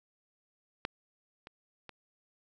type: clicks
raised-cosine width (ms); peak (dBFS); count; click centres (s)
0.3; -16 / -30 / -29; 3; 0.851 / 1.471 / 1.893
effects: none